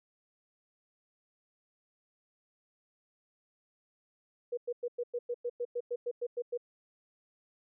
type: tone bursts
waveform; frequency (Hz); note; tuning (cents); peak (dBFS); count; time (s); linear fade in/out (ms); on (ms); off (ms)
sine; 482.4; B4; -41; -31; 14; 4.52-6.576; 10; 54; 100
effects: none